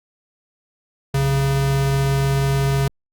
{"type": "tone pair together", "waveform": "square", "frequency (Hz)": [61.07, 137.1], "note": ["B1", "C#3"], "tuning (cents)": [-19, -19], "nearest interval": "octave + major second", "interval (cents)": 1400, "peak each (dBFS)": [-28, -17], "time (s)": [1.14, 2.88], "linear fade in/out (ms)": 5, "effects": ["Opus 48 kbps"]}